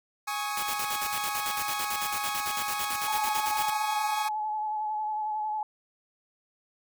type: chord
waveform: sawtooth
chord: Ab suspended fourth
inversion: none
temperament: equal with one note detuned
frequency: 830.6 / 1108.7 / 1263.3 Hz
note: Ab5 / Db6 / Eb6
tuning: 0 / 0 / +26 cents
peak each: -29 / -31 / -33 dBFS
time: 0.27-4.29 s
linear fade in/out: 10 ms
type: noise with tremolo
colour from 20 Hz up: white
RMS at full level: -34 dBFS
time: 0.57-3.7 s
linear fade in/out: 2 ms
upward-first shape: square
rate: 9 Hz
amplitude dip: 80%
type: tone with vibrato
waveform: sine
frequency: 855 Hz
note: A5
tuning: 50 cents flat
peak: -28 dBFS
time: 3.08-5.63 s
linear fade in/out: 2 ms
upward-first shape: sine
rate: 11 Hz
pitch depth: 25 cents each way
effects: none